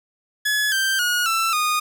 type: tone with pitch steps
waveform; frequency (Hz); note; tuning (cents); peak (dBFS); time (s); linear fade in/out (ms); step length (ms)
sawtooth; 1700 / 1567.9 / 1446.1 / 1333.8 / 1230.2; G#6 / G6 / F#6 / E6 / D#6; +40 / 0 / -40 / +20 / -20; -15; 0.45-1.8; 10; 270
effects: 8-bit